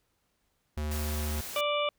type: tone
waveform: square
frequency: 75.4 Hz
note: D2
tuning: 46 cents sharp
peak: -31 dBFS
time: 0.77-1.41 s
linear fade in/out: 5 ms
type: noise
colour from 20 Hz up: white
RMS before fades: -40 dBFS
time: 0.91-1.61 s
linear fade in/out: 5 ms
type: harmonic tone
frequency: 587.3 Hz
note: D5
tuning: in tune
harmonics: 1 / 2 / 4 / 5 / 6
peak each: -29 / -32 / -35 / -36 / -37 dBFS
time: 1.56-1.89 s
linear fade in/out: 2 ms
effects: pink hiss -75 dBFS RMS until 1.98 s